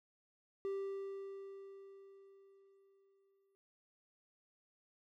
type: tone with exponential decay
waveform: triangle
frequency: 392 Hz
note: G4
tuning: in tune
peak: -34 dBFS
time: 0.65-3.55 s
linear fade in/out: 0 ms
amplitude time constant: 630 ms
effects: none